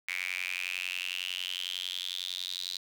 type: tone with high-pass filter sweep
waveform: sawtooth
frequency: 91 Hz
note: F#2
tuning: 28 cents flat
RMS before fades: -36 dBFS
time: 0.08-2.77 s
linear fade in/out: 0 ms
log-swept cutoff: 2200 to 4000 Hz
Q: 8.5
effects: none